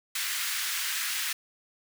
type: high-pass noise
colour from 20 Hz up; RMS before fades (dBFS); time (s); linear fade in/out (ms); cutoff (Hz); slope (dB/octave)
pink; -31; 0.15-1.33; 5; 1500; 24
effects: none